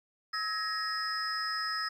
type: tone cluster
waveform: sine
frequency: 1291 / 1674 / 1875 / 5090 Hz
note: E6 / G#6 / A#6 / D#8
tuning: -37 / +13 / +10 / +39 cents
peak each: -34 / -39 / -37 / -34 dBFS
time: 0.33-1.89 s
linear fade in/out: 10 ms
effects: tanh soft clip ceiling -25 dBFS + 11-bit